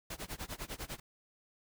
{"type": "noise with tremolo", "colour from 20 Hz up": "pink", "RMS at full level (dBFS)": -40, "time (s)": [0.1, 1], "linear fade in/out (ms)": 5, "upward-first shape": "sine", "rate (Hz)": 10, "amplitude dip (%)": 95, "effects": []}